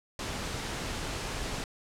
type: noise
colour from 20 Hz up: pink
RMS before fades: -35 dBFS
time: 0.19-1.64 s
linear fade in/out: 2 ms
effects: low-pass 8000 Hz 12 dB/octave